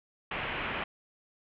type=low-pass noise; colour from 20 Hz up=white; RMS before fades=-35 dBFS; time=0.31-0.84 s; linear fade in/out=5 ms; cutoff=2900 Hz; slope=48 dB/octave; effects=none